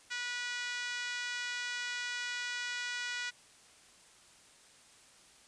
5% pulse tone with high-pass filter, 487.6 Hz, B4, 22 cents flat, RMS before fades -38 dBFS, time 0.1-3.31 s, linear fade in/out 20 ms, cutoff 1600 Hz, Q 3, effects white hiss -60 dBFS RMS until 5.47 s + resampled to 22050 Hz

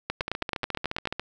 two click trains, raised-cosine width 0.3 ms, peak -11 / -14 dBFS, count 10 / 15, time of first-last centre 0.1-1.073 / 0.21-1.196 s, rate 9.25 / 14.2 Hz, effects none

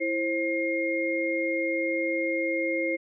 sine tone cluster, 331.8 / 530 / 2133 Hz, E4 / C5 / C7, +11 / +22 / +33 cents, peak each -29 dBFS, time 0-2.97 s, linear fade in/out 20 ms, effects none

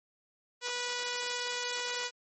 5% pulse tone, 489.1 Hz, B4, 17 cents flat, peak -21 dBFS, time 0.61-2.11 s, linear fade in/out 50 ms, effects MP3 32 kbps

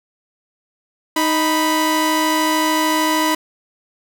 sawtooth tone pair together, 311.5 / 987.8 Hz, D#4 / B5, +2 / 0 cents, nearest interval octave + minor sixth, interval 1998 cents, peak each -14 dBFS, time 1.16-3.35 s, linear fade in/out 5 ms, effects none

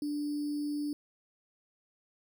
sine tone with sample-and-hold, 293.7 Hz, D4, in tune, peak -31 dBFS, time 0.02-0.93 s, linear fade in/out 2 ms, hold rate 4900 Hz, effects none

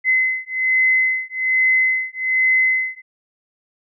sine beating tone pair, 2043 / 2044.2 Hz, C7 / C7, -42 / -41 cents, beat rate 1.2 Hz, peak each -18 / -18 dBFS, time 0.04-3.02 s, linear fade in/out 50 ms, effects none

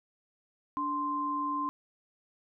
sine tone pair together, 291.4 / 1044.7 Hz, D4 / C6, -13 / -3 cents, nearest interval octave + minor seventh, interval 2210 cents, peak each -36 / -30 dBFS, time 0.77-1.69 s, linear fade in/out 0 ms, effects none

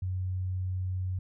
sine tone, 92.5 Hz, F#2, in tune, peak -29 dBFS, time 0.02-1.19 s, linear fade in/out 5 ms, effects none

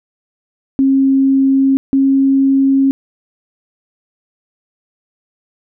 sine tone pair in turn, 269.7 / 271.1 Hz, C#4 / C#4, -47 / -38 cents, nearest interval unison, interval 9 cents, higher second, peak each -8 dBFS, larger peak neither, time 0.79-1.77 / 1.93-2.91 s, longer neither, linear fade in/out 0 ms, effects none

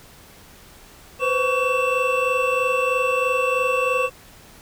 triangle tone cluster, 497.9 / 521 / 1125 / 2673 Hz, B4 / C5 / C#6 / E7, +14 / -7 / +25 / +23 cents, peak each -22 dBFS, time 1.19-4.1 s, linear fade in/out 50 ms, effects pink hiss -47 dBFS RMS until 4.61 s

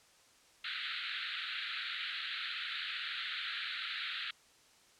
white band-pass noise, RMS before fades -40 dBFS, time 0.64-4.31 s, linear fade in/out 5 ms, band 1300 to 4200 Hz, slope 96 dB/octave, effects white hiss -64 dBFS RMS until 4.99 s + low-pass 8000 Hz 12 dB/octave

